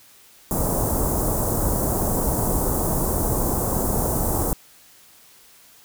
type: band-stop noise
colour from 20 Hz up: pink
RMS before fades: -22 dBFS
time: 0.51-4.53 s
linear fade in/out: 0 ms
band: 1000 to 8000 Hz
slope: 24 dB/octave
effects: white hiss -51 dBFS RMS until 5.84 s